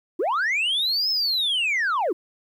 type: linear two-way sweep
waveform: sine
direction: up then down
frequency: 294.2 to 5274 to 294.2 Hz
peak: -18 dBFS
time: 0.19-2.13 s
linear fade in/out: 10 ms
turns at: 1.1 s
effects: tanh soft clip ceiling -19 dBFS + 10-bit